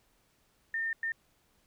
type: tone bursts at uneven times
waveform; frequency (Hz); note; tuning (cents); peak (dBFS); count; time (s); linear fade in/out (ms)
sine; 1814; A#6; -48; -30; 2; 0.74-0.93 / 1.03-1.12; 2
effects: pink hiss -70 dBFS RMS until 1.66 s